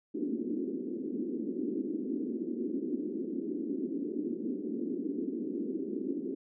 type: band-pass noise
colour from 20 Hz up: pink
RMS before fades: -35 dBFS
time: 0.14-6.35 s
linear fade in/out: 10 ms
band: 230 to 380 Hz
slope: 48 dB/octave
effects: none